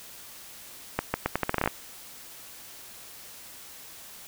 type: accelerating click train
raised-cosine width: 0.5 ms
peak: -9 dBFS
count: 12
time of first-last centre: 0.99-1.676 s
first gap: 150 ms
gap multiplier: 0.8
effects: white hiss -46 dBFS RMS until 4.27 s